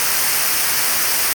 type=noise with comb filter; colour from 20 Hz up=white; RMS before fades=-17 dBFS; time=0-1.33 s; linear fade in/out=0 ms; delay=0.27 ms; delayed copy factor=-0.5; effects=MP3 96 kbps